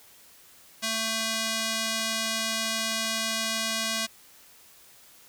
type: tone with band-pass filter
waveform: square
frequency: 223.1 Hz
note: A3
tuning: 24 cents sharp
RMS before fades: -29 dBFS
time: 0.82-4.07 s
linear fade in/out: 20 ms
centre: 5200 Hz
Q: 0.76
effects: white hiss -54 dBFS RMS until 5.28 s